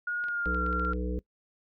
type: tone with pitch glide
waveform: sine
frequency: 1437 to 1376.9 Hz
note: F6 to F6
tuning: +49 to -25 cents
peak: -28 dBFS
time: 0.07-0.93 s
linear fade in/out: 5 ms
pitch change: -74 cents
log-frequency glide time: 0.25-0.61 s
type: clicks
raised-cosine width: 0.3 ms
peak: -32 dBFS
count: 9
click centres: 0.24 / 0.285 / 0.457 / 0.546 / 0.664 / 0.729 / 0.796 / 0.85 / 0.934 s
type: harmonic tone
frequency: 61.5 Hz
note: B1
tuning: 7 cents flat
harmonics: 1 / 3 / 5 / 7 / 8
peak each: -31 / -36 / -38 / -39 / -40 dBFS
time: 0.46-1.19 s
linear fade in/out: 0 ms
effects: noise-tail reverb RT60 0.1 s tail -21 dB re dry